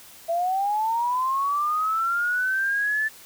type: linear sweep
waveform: sine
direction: up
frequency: 659.3 to 1760 Hz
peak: -21 dBFS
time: 0.28-3.09 s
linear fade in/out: 20 ms
effects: white hiss -47 dBFS RMS until 3.25 s